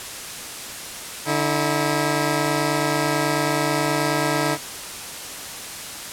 10% pulse tone pair together, 147.13 / 323.5 Hz, D3 / E4, +4 / -32 cents, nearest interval octave + major second, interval 1364 cents, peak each -14 dBFS, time 1.25-4.58 s, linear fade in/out 50 ms, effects white hiss -33 dBFS RMS until 6.12 s + low-pass 11000 Hz 12 dB/octave

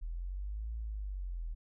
sine linear two-way sweep, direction up then down, 39 to 56.6 to 39 Hz, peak -36 dBFS, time 0.01-1.55 s, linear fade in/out 20 ms, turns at 0.74 s, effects none

